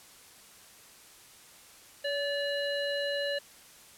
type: harmonic tone with a mistuned harmonic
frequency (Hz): 578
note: D5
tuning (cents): -28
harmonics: 1 / 3 / 5 / 7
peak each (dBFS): -31 / -36 / -38 / -39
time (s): 2.04-3.39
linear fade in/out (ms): 10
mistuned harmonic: 1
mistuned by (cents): -29
effects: white hiss -54 dBFS RMS until 3.97 s + low-pass 12000 Hz 12 dB/octave